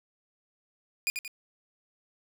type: tone with echo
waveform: sawtooth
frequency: 2439 Hz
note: D#7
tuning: 35 cents flat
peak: -22 dBFS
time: 1.07-1.1 s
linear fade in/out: 0 ms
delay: 89 ms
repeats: 2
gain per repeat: -6 dB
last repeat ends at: 1.278 s
effects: none